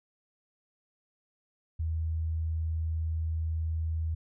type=tone; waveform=sine; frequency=80.5 Hz; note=E2; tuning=41 cents flat; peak=-28 dBFS; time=1.79-4.15 s; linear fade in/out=10 ms; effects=none